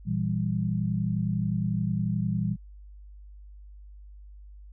sine chord, E diminished, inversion second, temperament equal, 116.54 / 164.81 / 196 Hz, Bb2 / E3 / G3, 0 / 0 / 0 cents, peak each -29 dBFS, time 0.05-2.57 s, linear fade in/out 50 ms, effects added 50 Hz sine -44 dBFS peak until 4.72 s

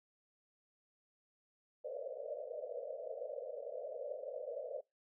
white band-pass noise, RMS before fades -44 dBFS, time 1.84-4.81 s, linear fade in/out 5 ms, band 470 to 630 Hz, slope 96 dB/octave, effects noise-tail reverb RT60 0.2 s tail -23 dB re dry

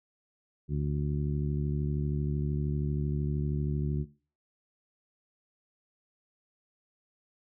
harmonic tone, 72.9 Hz, D2, 12 cents flat, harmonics 1 / 2 / 3 / 4 / 5, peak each -33 / -29 / -38 / -41 / -41 dBFS, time 0.68-4.06 s, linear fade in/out 50 ms, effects noise-tail reverb RT60 0.4 s tail -20 dB re dry

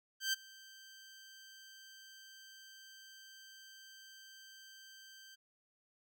15% pulse tone with ADSR envelope, 1562 Hz, G6, 7 cents flat, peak -24 dBFS, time 0.2-5.36 s, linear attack 130 ms, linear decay 18 ms, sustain -24 dB, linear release 20 ms, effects none

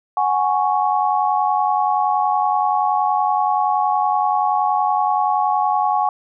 sine chord, F# suspended second, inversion none, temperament equal, 740 / 830.6 / 1108.7 Hz, F#5 / G#5 / C#6, 0 / 0 / 0 cents, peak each -20 / -18 / -21 dBFS, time 0.17-6.09 s, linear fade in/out 2 ms, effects none

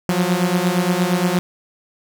sawtooth beating tone pair, 174.61 / 183.21 Hz, F3 / F#3, 0 / -17 cents, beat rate 8.6 Hz, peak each -15 dBFS, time 0.09-1.39 s, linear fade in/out 0 ms, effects none

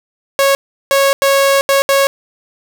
sawtooth tone bursts at uneven times, 551 Hz, C#5, 11 cents flat, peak -5 dBFS, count 5, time 0.39-0.55 / 0.91-1.13 / 1.22-1.61 / 1.69-1.82 / 1.89-2.07 s, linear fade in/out 0 ms, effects none

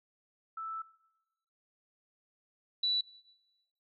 sine tone pair in turn, 1318.5 / 3951 Hz, E6 / B7, 0 / 0 cents, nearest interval octave + perfect fifth, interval 1900 cents, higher second, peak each -37 / -27 dBFS, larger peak second, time 0.57-0.82 / 2.83-3.01 s, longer first, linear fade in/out 5 ms, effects noise-tail reverb RT60 1.0 s tail -20 dB re dry

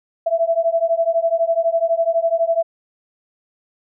sine beating tone pair, 659 / 671 Hz, E5 / E5, -1 / +31 cents, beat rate 12 Hz, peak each -18 / -18 dBFS, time 0.26-2.63 s, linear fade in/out 10 ms, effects none

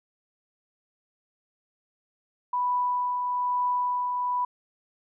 sine tone with tremolo, 987.8 Hz, B5, in tune, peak -22 dBFS, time 2.53-4.45 s, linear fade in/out 5 ms, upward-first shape triangle, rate 1.1 Hz, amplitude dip 35%, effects none

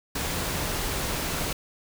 pink noise, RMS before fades -29 dBFS, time 0.15-1.53 s, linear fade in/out 5 ms, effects none

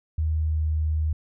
sine tone with pitch glide, 78.5 to 77.78 Hz, D#2 to D#2, +16 to 0 cents, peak -21 dBFS, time 0.18-1.13 s, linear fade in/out 5 ms, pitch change -16 cents, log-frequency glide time 0.35-0.63 s, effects none

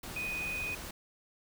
sine tone in noise, 2489 Hz, D#7, in tune, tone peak -34 dBFS, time 0.16-0.75 s, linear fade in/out 5 ms, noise pink, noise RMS -43 dBFS, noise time 0.03-0.91 s, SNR +6 dB, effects none

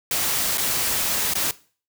white noise with dropouts, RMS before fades -23 dBFS, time 0.11-1.51 s, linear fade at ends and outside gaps 2 ms, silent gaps 0.574-0.58 / 1.337-1.353 s, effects noise-tail reverb RT60 0.4 s tail -19 dB re dry

